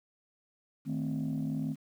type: chord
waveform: sine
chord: A diminished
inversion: second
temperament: equal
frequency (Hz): 155.56 / 220 / 261.6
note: Eb3 / A3 / C4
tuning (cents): 0 / 0 / 0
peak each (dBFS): -33 / -35 / -33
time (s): 0.85-1.76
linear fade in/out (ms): 50
effects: tanh soft clip ceiling -26 dBFS + 10-bit